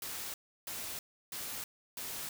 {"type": "noise bursts", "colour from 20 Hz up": "white", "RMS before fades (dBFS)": -41, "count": 4, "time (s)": [0.02, 2.29], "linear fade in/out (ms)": 2, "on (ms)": 320, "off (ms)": 330, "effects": []}